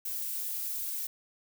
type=noise with flanger; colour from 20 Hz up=violet; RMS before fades=-35 dBFS; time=0.05-1.07 s; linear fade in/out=5 ms; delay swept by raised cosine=1.8 to 3.3 ms; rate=1.2 Hz; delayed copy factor=+0.5; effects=none